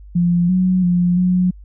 sine tone with pitch steps, 173.9 / 184.3 / 176.7 / 181.6 Hz, F3 / F#3 / F3 / F#3, -7 / -7 / +21 / -32 cents, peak -12 dBFS, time 0.15-1.51 s, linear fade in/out 10 ms, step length 340 ms, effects added 50 Hz sine -36 dBFS peak until 1.64 s

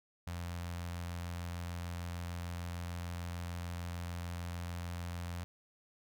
sawtooth tone with notch filter, 86.7 Hz, F2, 12 cents flat, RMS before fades -41 dBFS, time 0.27-5.44 s, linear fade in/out 0 ms, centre 350 Hz, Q 0.87, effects none

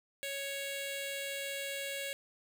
10% pulse tone with notch filter, 554.4 Hz, C#5, in tune, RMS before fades -39 dBFS, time 0.23-2.13 s, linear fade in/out 0 ms, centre 1100 Hz, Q 1, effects none

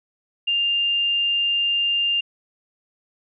sine tone, 2800 Hz, F7, 4 cents sharp, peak -18 dBFS, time 0.47-2.21 s, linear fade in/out 10 ms, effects none

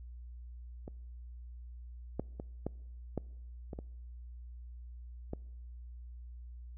clicks, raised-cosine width 2 ms, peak -30 / -20 / -27 / -21 / -20 / -28 / -29 / -24 dBFS, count 8, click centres 0.879 / 2.196 / 2.399 / 2.666 / 3.177 / 3.732 / 3.789 / 5.334 s, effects noise-tail reverb RT60 1.0 s tail -25 dB re dry + added 60 Hz sine -45 dBFS peak until 6.77 s

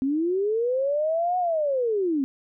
sine linear two-way sweep, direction up then down, 258.5 to 736 to 258.5 Hz, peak -21 dBFS, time 0.02-2.24 s, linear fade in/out 0 ms, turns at 1.38 s, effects none

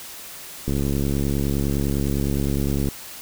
click train, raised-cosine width 3 ms, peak -11 dBFS, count 155, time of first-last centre 0.68-2.886 s, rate 69.8 Hz, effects white hiss -38 dBFS RMS until 3.21 s

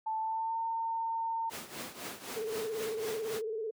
sine tone with pitch glide, 880 to 908.4 Hz, A5 to A#5, 0 to -45 cents, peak -31 dBFS, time 0.06-1.5 s, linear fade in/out 10 ms, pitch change +55 cents, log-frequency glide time 0.19-0.58 s
pink noise with tremolo, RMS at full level -38 dBFS, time 1.49-3.42 s, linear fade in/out 50 ms, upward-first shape triangle, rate 3.9 Hz, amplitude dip 80%
sine tone with vibrato, 440.1 Hz, A4, in tune, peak -33 dBFS, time 2.36-3.71 s, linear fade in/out 10 ms, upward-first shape square, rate 18 Hz, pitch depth 53 cents each way
effects high-pass 200 Hz 12 dB/octave

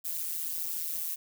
violet noise with amplitude modulation, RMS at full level -30 dBFS, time 0.04-1.16 s, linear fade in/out 20 ms, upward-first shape sine, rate 165 Hz, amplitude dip 100%, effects none

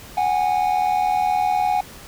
triangle tone pair together, 740 / 819.7 Hz, F#5 / G#5, 0 / -23 cents, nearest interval major second, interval 177 cents, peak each -18 dBFS, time 0.17-1.81 s, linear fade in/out 5 ms, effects pink hiss -41 dBFS RMS until 2.07 s

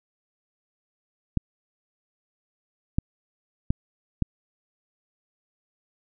clicks, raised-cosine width 5 ms, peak -9 dBFS, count 4, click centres 1.373 / 2.985 / 3.705 / 4.223 s, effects none

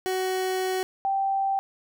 30% pulse / sine tone pair in turn, 373.9 / 781.1 Hz, F#4 / G5, +18 / -6 cents, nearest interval octave + minor second, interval 1276 cents, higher second, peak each -22 dBFS, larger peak neither, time 0.06-0.83 / 1.05-1.59 s, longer first, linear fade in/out 0 ms, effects none

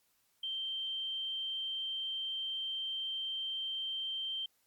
sine tone, 3136 Hz, G7, in tune, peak -35 dBFS, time 0.43-4.46 s, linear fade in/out 5 ms, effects white hiss -74 dBFS RMS until 4.66 s + Opus 48 kbps

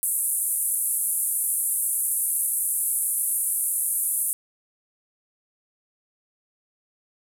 white band-pass noise, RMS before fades -25 dBFS, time 0.03-4.33 s, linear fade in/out 0 ms, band 9100 to 12000 Hz, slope 48 dB/octave, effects none

